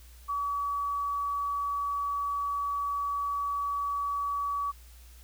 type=tone; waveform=sine; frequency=1139 Hz; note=C#6; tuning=47 cents sharp; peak=-28 dBFS; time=0.28-4.72 s; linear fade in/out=20 ms; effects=added 60 Hz sine -49 dBFS peak until 5.23 s + white hiss -58 dBFS RMS until 5.23 s